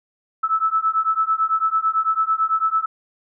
sine beating tone pair, 1305 / 1314 Hz, E6 / E6, -18 / -6 cents, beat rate 9 Hz, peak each -20 dBFS, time 0.43-2.86 s, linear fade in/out 10 ms, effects none

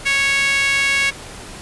sawtooth tone with high-pass filter, 553 Hz, C#5, 4 cents flat, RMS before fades -17 dBFS, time 0.05-1.11 s, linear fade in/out 20 ms, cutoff 2100 Hz, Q 4, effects pink hiss -35 dBFS RMS until 1.61 s + resampled to 24000 Hz

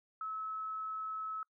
sine tone, 1295 Hz, E6, 31 cents flat, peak -37 dBFS, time 0.21-1.43 s, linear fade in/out 2 ms, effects noise-tail reverb RT60 0.1 s tail -26 dB re dry

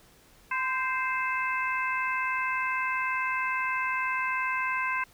harmonic tone with a mistuned harmonic, 523.3 Hz, C5, in tune, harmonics 2 / 3 / 4 / 5, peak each -30 / -32 / -33 / -34 dBFS, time 0.51-5.04 s, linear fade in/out 5 ms, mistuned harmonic 2, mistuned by -33 cents, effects pink hiss -58 dBFS RMS until 5.13 s

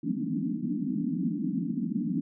white band-pass noise, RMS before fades -30 dBFS, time 0.03-2.21 s, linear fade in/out 10 ms, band 160 to 300 Hz, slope 96 dB/octave, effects none

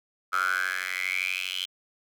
10% pulse tone with high-pass filter sweep, 92.5 Hz, F#2, in tune, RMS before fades -29 dBFS, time 0.32-1.66 s, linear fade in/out 20 ms, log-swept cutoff 1300 to 3100 Hz, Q 9.8, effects none

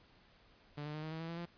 sawtooth tone with pitch steps, 146.83 / 150.18 / 153.6 / 157.1 / 160.68 / 164.34 / 168.08 / 171.91 Hz, D3 / D3 / D#3 / D#3 / E3 / E3 / E3 / F3, 0 / +39 / -22 / +17 / -44 / -5 / +34 / -27 cents, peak -37 dBFS, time 0.77-1.458 s, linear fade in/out 10 ms, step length 86 ms, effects pink hiss -65 dBFS RMS until 1.57 s + resampled to 11025 Hz

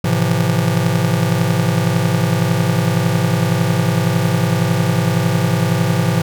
square chord, F major seventh, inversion first, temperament just, 109.13 / 130.96 / 163.7 / 174.61 Hz, A2 / C3 / E3 / F3, -14 / +2 / -12 / 0 cents, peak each -20 dBFS, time 0.04-6.22 s, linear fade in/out 5 ms, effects none

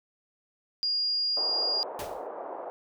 sine tone, 4837 Hz, D#8, 50 cents flat, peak -25 dBFS, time 0.83-1.83 s, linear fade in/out 0 ms
pink band-pass noise, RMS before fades -38 dBFS, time 1.37-2.7 s, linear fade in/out 0 ms, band 460 to 910 Hz, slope 24 dB/octave
pink noise with exponential decay, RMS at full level -35 dBFS, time 1.99-2.27 s, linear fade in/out 2 ms, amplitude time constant 59 ms
effects none

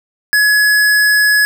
square tone, 1691 Hz, G#6, 31 cents sharp, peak -9 dBFS, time 0.33-1.45 s, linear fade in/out 0 ms, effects none

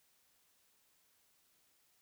silence, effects white hiss -73 dBFS RMS until 2.01 s

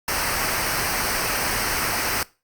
pink noise with comb filter, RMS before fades -24 dBFS, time 0.08-2.23 s, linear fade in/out 2 ms, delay 0.28 ms, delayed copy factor -0.65, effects noise-tail reverb RT60 0.3 s tail -21 dB re dry + Opus 48 kbps

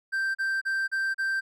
triangle tone bursts, 1568 Hz, G6, in tune, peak -23 dBFS, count 5, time 0.12-1.41 s, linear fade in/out 20 ms, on 230 ms, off 35 ms, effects none

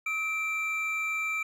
triangle tone pair together, 1277.8 / 2349 Hz, D#6 / D7, +46 / 0 cents, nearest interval major seventh, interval 1054 cents, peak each -35 / -27 dBFS, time 0.06-1.43 s, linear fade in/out 5 ms, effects none

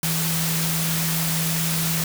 sine tone in noise, 163.3 Hz, E3, 16 cents flat, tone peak -24 dBFS, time 0.03-2.04 s, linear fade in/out 2 ms, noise white, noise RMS -25 dBFS, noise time 0.03-2.04 s, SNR -2 dB, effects none

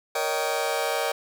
sawtooth chord, Eb dominant seventh, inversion second, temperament just, 466.7 / 560 / 622.3 / 777.8 Hz, Bb4 / Db5 / Eb5 / G5, +2 / +18 / 0 / -14 cents, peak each -26 dBFS, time 0.15-1.12 s, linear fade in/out 5 ms, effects none

